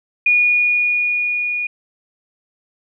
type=tone with level ramp; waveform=sine; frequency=2447 Hz; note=D#7; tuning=29 cents flat; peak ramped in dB=-10 to -19 dBFS; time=0.26-1.67 s; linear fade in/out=5 ms; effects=none